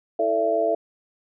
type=tone cluster; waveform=sine; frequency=329 / 441.3 / 584 / 671 Hz; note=E4 / A4 / D5 / E5; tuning=-3 / +5 / -10 / +31 cents; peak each=-30 / -25 / -27 / -21 dBFS; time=0.19-0.75 s; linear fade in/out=5 ms; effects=none